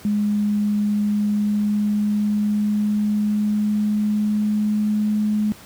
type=tone with pitch glide; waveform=sine; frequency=207.7 to 211.6 Hz; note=G#3 to G#3; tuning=0 to +33 cents; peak=-17 dBFS; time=0.05-5.52 s; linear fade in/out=0 ms; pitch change=+33 cents; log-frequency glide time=1.06-5.19 s; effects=pink hiss -44 dBFS RMS until 5.65 s + high-pass 60 Hz 12 dB/octave